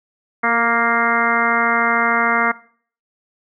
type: harmonic tone with a mistuned harmonic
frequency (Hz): 233.3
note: A#3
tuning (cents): +2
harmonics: 1 / 2 / 3 / 4 / 5 / 6 / 7 / 8 / 9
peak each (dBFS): -25 / -26 / -23 / -24 / -21 / -21 / -26 / -25 / -22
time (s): 0.43-2.52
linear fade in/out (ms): 10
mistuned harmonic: 2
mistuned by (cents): -17
effects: noise-tail reverb RT60 0.5 s tail -19 dB re dry